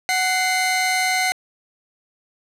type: tone pair together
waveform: sawtooth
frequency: 742.7 / 2079 Hz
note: F#5 / C7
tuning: +6 / -12 cents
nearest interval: octave + tritone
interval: 1782 cents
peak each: -17 dBFS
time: 0.09-1.32 s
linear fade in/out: 0 ms
effects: low-pass 11000 Hz 12 dB/octave